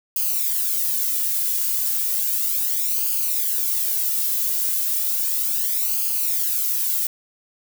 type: noise with flanger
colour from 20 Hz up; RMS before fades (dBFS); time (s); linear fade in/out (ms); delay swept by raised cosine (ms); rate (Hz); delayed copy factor
violet; -22; 0.16-7.07; 2; 0.53 to 2.23; 0.34; -0.75
effects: none